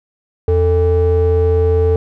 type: ring-modulated tone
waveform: triangle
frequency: 179.5 Hz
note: F3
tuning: 48 cents sharp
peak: -5 dBFS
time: 0.48-1.96 s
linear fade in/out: 2 ms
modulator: 263 Hz
effects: none